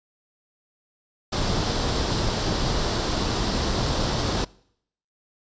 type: noise with comb filter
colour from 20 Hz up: pink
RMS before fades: -24 dBFS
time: 1.32-4.45 s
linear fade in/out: 10 ms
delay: 0.22 ms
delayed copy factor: +0.5
effects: noise-tail reverb RT60 0.7 s tail -24 dB re dry + resampled to 16000 Hz